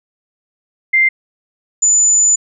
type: tone pair in turn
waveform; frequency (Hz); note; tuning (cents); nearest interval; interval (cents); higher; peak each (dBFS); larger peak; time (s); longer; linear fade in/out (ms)
sine; 2093 / 7003; C7 / A8; 0 / -9; octave + major sixth; 2091; second; -8; neither; 0.93-1.09 / 1.82-2.36; second; 10
effects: none